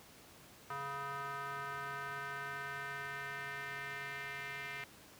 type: tone with band-pass filter sweep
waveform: square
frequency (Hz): 139.7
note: C#3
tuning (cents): +14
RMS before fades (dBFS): -43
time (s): 0.7-4.84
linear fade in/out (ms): 2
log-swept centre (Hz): 1200 to 2100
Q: 3.2
effects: pink hiss -58 dBFS RMS until 5.19 s + high-pass 80 Hz 12 dB/octave